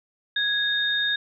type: tone pair together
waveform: sine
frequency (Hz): 1661.2 / 3689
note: G#6 / A#7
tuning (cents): 0 / -19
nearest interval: octave + major second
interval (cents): 1381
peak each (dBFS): -24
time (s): 0.36-1.16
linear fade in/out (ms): 5
effects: none